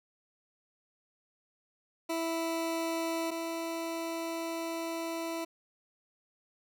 20% pulse tone pair in turn, 329.6 / 330.8 Hz, E4 / E4, 0 / +6 cents, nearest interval unison, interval 6 cents, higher second, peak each -26 / -29 dBFS, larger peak first, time 2.09-3.31 / 3.31-5.45 s, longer second, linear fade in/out 10 ms, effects none

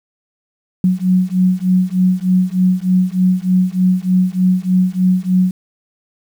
sine beating tone pair, 182.4 / 185.7 Hz, F#3 / F#3, -24 / +7 cents, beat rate 3.3 Hz, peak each -14 dBFS, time 0.84-5.51 s, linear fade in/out 2 ms, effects 7-bit

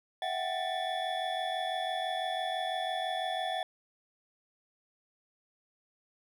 triangle tone cluster, 652 / 738 / 784 / 1772 / 3426 Hz, E5 / F#5 / G5 / A6 / A7, -19 / -5 / 0 / +12 / -47 cents, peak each -36 / -32 / -39 / -40 / -38 dBFS, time 0.22-3.63 s, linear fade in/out 2 ms, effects none

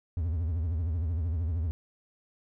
triangle tone with vibrato, 82.41 Hz, E2, in tune, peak -25 dBFS, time 0.17-1.71 s, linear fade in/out 0 ms, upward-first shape triangle, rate 13 Hz, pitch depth 200 cents each way, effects none

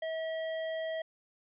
square tone, 644 Hz, E5, 41 cents flat, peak -34 dBFS, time 0.02-1.02 s, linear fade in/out 5 ms, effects resampled to 8000 Hz

